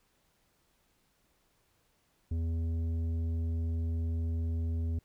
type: tone with tanh clipping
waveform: sine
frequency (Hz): 82.41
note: E2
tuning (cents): 0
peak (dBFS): -31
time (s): 2.31-4.99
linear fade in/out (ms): 5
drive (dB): 9
effects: pink hiss -72 dBFS RMS until 5.04 s